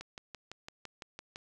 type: click train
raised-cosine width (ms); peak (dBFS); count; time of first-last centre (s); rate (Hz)
0.2; -26; 9; 0.01-1.359; 5.93
effects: none